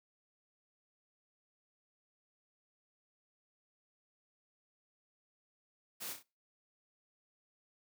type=noise with echo; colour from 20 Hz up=white; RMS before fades=-43 dBFS; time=6-6.14 s; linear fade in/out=20 ms; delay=31 ms; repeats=3; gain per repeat=-6 dB; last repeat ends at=6.233 s; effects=noise-tail reverb RT60 0.3 s tail -23 dB re dry + high-pass 150 Hz 12 dB/octave